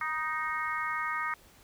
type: harmonic tone with a mistuned harmonic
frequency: 311.1 Hz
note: D#4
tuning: in tune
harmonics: 3 / 4 / 5 / 6 / 7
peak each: -39 / -33 / -40 / -36 / -38 dBFS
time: 0.01-1.34 s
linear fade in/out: 2 ms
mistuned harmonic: 3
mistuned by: +25 cents
effects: pink hiss -58 dBFS RMS until 1.63 s